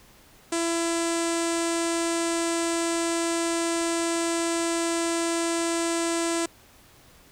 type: tone with low-pass filter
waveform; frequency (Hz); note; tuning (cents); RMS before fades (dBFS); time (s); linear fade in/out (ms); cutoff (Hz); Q
sawtooth; 335.1; E4; +29; -26; 0.52-6.46; 5; 8200; 4.4
effects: pink hiss -54 dBFS RMS until 7.31 s